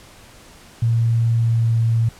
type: tone with pitch glide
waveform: sine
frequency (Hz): 115.5 to 114.37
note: A#2 to A#2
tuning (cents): -16 to -33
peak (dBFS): -14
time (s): 0.82-2.09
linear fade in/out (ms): 5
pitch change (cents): -17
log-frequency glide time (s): 1.35-1.76
effects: pink hiss -45 dBFS RMS until 2.19 s + low-pass 11000 Hz 12 dB/octave